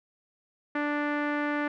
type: tone with low-pass filter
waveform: sawtooth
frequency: 293.7 Hz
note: D4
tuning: in tune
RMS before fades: -29 dBFS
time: 0.75-1.68 s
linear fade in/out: 5 ms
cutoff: 1800 Hz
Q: 2.7
effects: none